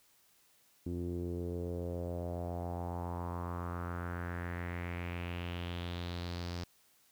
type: tone with low-pass filter sweep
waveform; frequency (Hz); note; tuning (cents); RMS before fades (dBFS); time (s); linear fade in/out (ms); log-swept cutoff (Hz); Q
sawtooth; 87.2; F2; -2; -39; 0.86-6.64; 5; 310 to 5100; 3.7
effects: white hiss -68 dBFS RMS until 7.11 s